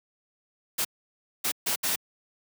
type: noise bursts at uneven times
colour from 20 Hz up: white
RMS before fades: -27 dBFS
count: 4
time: 0.78-0.85 / 1.44-1.52 / 1.66-1.76 / 1.83-1.96 s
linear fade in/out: 10 ms
effects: high-pass 150 Hz 12 dB/octave